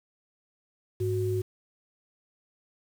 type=tone pair together; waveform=sine; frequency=103.45 / 368.4 Hz; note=G#2 / F#4; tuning=-6 / -7 cents; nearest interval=octave + minor seventh; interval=2199 cents; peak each=-28 dBFS; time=1-1.42 s; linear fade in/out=10 ms; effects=8-bit